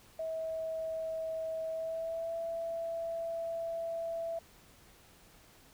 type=tone with pitch glide; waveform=sine; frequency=645 to 665.1 Hz; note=E5 to E5; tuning=-38 to +15 cents; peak=-34 dBFS; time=0.19-4.39 s; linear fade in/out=5 ms; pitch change=+53 cents; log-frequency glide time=1.7-2.35 s; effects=pink hiss -60 dBFS RMS until 5.73 s